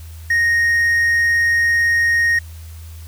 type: tone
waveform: triangle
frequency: 1863 Hz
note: A#6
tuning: 2 cents flat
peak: -11 dBFS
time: 0.3-2.39 s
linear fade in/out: 5 ms
effects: added 81 Hz sine -32 dBFS peak until 3.07 s + white hiss -46 dBFS RMS until 3.07 s